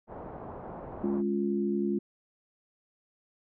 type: low-pass noise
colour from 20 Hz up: white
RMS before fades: -42 dBFS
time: 0.07-1.23 s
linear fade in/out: 50 ms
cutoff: 890 Hz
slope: 24 dB/octave
type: chord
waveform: sine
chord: Db major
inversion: second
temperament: equal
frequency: 207.7 / 277.2 / 349.2 Hz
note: Ab3 / Db4 / F4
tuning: 0 / 0 / 0 cents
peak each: -29 / -35 / -30 dBFS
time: 1.03-1.99 s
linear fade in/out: 10 ms
effects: none